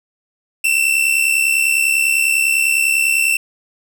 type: tone pair together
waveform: 45% pulse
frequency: 2647 / 2717 Hz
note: E7 / F7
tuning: +7 / -48 cents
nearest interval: unison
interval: 45 cents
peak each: -16 dBFS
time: 0.64-3.37 s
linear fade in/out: 5 ms
effects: none